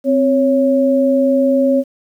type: tone pair together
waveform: sine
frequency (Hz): 261.5 / 554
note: C4 / C#5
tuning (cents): -1 / -1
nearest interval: octave + minor second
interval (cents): 1300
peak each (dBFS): -13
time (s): 0.04-1.84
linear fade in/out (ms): 50
effects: 8-bit